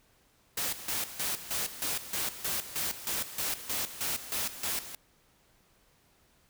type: noise with tremolo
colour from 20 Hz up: white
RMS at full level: -32 dBFS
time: 0.57-4.95 s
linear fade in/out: 5 ms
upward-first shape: square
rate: 3.2 Hz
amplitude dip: 75%
effects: pink hiss -66 dBFS RMS until 6.49 s